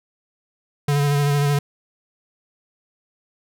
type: tone with vibrato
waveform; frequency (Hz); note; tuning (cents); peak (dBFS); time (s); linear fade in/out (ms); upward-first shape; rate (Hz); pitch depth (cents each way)
square; 143.7; D3; -37; -17; 0.88-1.59; 5; sine; 13; 24
effects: none

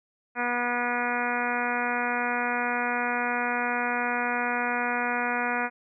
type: harmonic tone with a mistuned harmonic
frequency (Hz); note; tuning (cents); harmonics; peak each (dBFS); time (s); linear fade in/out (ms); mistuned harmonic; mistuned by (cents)
242.8; B3; -29; 1 / 2 / 3 / 4 / 5 / 6 / 7 / 8 / 9 / 10; -34 / -35 / -32 / -33 / -36 / -31 / -35 / -36 / -37 / -36; 0.35-5.7; 50; 9; -19
effects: none

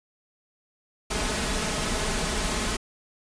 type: noise with comb filter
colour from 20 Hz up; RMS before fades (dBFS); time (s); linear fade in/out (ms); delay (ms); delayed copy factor
pink; -27; 1.1-2.77; 10; 4.7; +0.5
effects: resampled to 22050 Hz

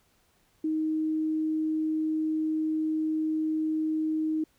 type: tone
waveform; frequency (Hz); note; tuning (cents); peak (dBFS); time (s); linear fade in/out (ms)
sine; 313.3; D#4; +12; -25; 0.64-4.44; 5
effects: pink hiss -67 dBFS RMS until 4.58 s

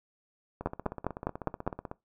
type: two click trains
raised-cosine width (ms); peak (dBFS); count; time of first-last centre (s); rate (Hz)
1; -14 / -23; 6 / 22; 0.66-1.676 / 0.61-1.914; 4.92 / 16.1
effects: noise-tail reverb RT60 0.2 s tail -21 dB re dry

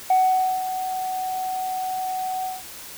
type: tone with ADSR envelope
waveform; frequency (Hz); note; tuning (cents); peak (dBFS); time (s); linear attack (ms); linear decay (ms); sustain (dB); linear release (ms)
sine; 747; F#5; +16; -12; 0.1-2.63; 4; 510; -12; 180
effects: tanh soft clip ceiling -12 dBFS + white hiss -39 dBFS RMS until 2.97 s

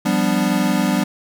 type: chord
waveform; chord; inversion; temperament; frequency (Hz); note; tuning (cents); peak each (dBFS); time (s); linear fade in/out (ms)
square; G dominant seventh; third; equal; 174.61 / 196 / 246.9 / 293.7; F3 / G3 / B3 / D4; 0 / 0 / 0 / 0; -25 / -20 / -22 / -23; 0.05-1.04; 10
effects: none

